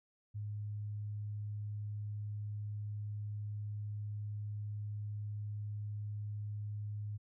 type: tone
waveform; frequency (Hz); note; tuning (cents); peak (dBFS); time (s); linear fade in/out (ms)
sine; 104.4; G#2; +10; -38; 0.34-7.18; 20
effects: none